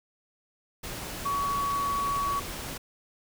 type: tone in noise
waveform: sine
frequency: 1125 Hz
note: C#6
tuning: 25 cents sharp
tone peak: -26 dBFS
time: 1.25-2.4 s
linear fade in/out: 10 ms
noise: pink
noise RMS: -37 dBFS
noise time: 0.83-2.78 s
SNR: +8 dB
effects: none